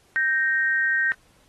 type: tone pair together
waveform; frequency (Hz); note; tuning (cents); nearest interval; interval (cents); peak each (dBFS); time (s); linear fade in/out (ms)
sine; 1563.2 / 1863; G6 / A#6; -5 / -2; minor third; 303; -22; 0.16-1.12; 0
effects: pink hiss -60 dBFS RMS until 1.48 s + AAC 32 kbps